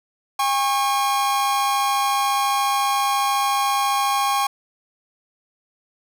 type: tone pair together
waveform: 45% pulse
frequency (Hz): 807 / 1094.1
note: G#5 / C#6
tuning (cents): -50 / -23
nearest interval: perfect fourth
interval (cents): 527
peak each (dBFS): -21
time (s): 0.39-4.47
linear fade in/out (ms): 5
effects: none